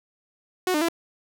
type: tone with pitch steps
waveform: sawtooth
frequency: 367.4 / 302.4 / 335.3 Hz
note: F#4 / D#4 / E4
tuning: -12 / -49 / +30 cents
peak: -17 dBFS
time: 0.67-0.886 s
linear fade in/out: 2 ms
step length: 72 ms
effects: none